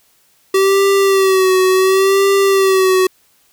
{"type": "tone with vibrato", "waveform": "square", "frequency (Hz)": 383.7, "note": "G4", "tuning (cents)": -37, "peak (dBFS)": -10, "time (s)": [0.54, 3.07], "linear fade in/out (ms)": 5, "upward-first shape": "sine", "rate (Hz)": 0.7, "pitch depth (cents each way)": 48, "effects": ["white hiss -55 dBFS RMS until 3.52 s"]}